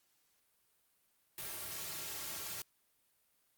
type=noise with comb filter; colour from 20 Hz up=white; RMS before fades=-43 dBFS; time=1.38-2.62 s; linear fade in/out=2 ms; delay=4 ms; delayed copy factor=-0.75; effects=white hiss -75 dBFS RMS until 3.57 s + Opus 48 kbps